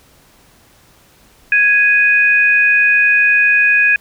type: tone pair together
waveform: sine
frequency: 1661.2 / 2489 Hz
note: G#6 / D#7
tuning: 0 / 0 cents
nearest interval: perfect fifth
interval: 700 cents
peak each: -11 dBFS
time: 1.52-3.96 s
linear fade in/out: 2 ms
effects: pink hiss -49 dBFS RMS until 4 s